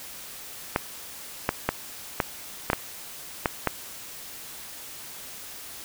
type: clicks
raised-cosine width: 0.5 ms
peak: -6 dBFS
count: 8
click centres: 0.761 / 1.491 / 1.69 / 2.202 / 2.701 / 2.732 / 3.458 / 3.673 s
effects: white hiss -41 dBFS RMS until 5.84 s